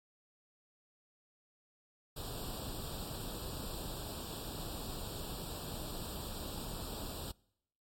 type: noise with comb filter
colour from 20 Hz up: pink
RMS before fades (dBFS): -42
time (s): 2.16-7.32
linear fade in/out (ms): 10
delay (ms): 0.24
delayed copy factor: +1
effects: noise-tail reverb RT60 0.8 s tail -26 dB re dry + MP3 64 kbps